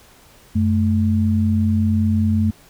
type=tone pair together; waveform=sine; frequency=92.5 / 217.7 Hz; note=F#2 / A3; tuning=0 / -18 cents; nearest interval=octave + minor third; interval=1482 cents; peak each=-17 dBFS; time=0.55-2.51 s; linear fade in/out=10 ms; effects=pink hiss -49 dBFS RMS until 2.69 s